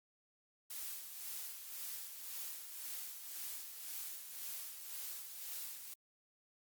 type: noise with tremolo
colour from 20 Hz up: blue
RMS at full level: -44 dBFS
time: 0.7-5.94 s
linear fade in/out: 5 ms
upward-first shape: sine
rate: 1.9 Hz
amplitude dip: 50%
effects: Opus 48 kbps